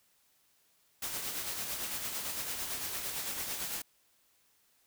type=noise with tremolo; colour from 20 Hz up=white; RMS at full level=-36 dBFS; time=1.02-3.82 s; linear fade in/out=5 ms; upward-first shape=sine; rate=8.9 Hz; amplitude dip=40%; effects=white hiss -70 dBFS RMS until 4.86 s